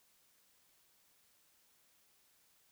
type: silence
effects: white hiss -71 dBFS RMS until 2.71 s